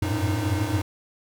square tone cluster, 91.3 / 95.2 / 104.8 / 113.1 / 307.5 Hz, F#2 / F#2 / G#2 / A2 / D#4, -23 / +50 / +16 / +48 / -20 cents, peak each -30 dBFS, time 0.02-0.82 s, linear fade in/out 5 ms, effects none

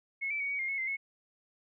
sine tone with pitch steps, 2184 / 2320 / 2239 / 2255 / 2122 / 2192 / 2078 / 2189 Hz, C#7 / D7 / C#7 / C#7 / C7 / C#7 / C7 / C#7, -26 / -22 / +17 / +29 / +24 / -20 / -12 / -22 cents, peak -31 dBFS, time 0.21-0.97 s, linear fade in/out 20 ms, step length 95 ms, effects none

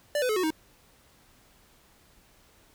square tone with pitch steps, 587.3 / 502.5 / 429.9 / 367.8 / 314.7 Hz, D5 / B4 / A4 / F#4 / D#4, 0 / +30 / -40 / -10 / +20 cents, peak -25 dBFS, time 0.15-0.505 s, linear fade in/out 2 ms, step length 71 ms, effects pink hiss -60 dBFS RMS until 2.74 s

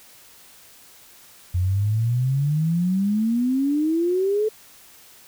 sine exponential sweep, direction up, 87.31 to 440 Hz, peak -18 dBFS, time 1.54-4.49 s, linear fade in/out 10 ms, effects white hiss -49 dBFS RMS until 5.27 s

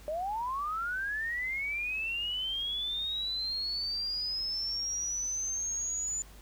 sine linear sweep, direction up, 590 to 7040 Hz, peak -31 dBFS, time 0.08-6.22 s, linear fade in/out 0 ms, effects added 50 Hz sine -50 dBFS peak until 6.41 s + pink hiss -56 dBFS RMS until 6.41 s

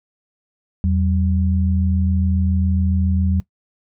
sine tone pair together, 82.71 / 189.9 Hz, E2 / F#3, +6 / +45 cents, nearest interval octave + major second, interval 1439 cents, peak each -16 / -20 dBFS, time 0.84-3.4 s, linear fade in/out 0 ms, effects noise-tail reverb RT60 0.1 s tail -20 dB re dry

